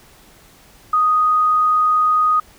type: tone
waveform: sine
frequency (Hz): 1244.5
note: D#6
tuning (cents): 0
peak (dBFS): -12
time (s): 0.93-2.4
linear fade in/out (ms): 5
effects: pink hiss -48 dBFS RMS until 2.58 s